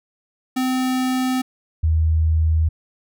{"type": "tone pair in turn", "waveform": ["square", "sine"], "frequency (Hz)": [257.1, 79.77], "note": ["C4", "D#2"], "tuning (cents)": [-30, 44], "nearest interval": "octave + minor sixth", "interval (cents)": 2026, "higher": "first", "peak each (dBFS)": [-19, -14], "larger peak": "second", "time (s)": [[0.56, 1.42], [1.83, 2.69]], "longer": "neither", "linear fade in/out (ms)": 10, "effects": []}